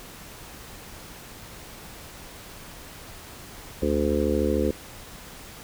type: harmonic tone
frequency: 73.42 Hz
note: D2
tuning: in tune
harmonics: 1 / 3 / 4 / 5 / 6 / 7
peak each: -28 / -28 / -28 / -28 / -28 / -28 dBFS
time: 3.82-4.71 s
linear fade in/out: 5 ms
effects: pink hiss -43 dBFS RMS until 5.63 s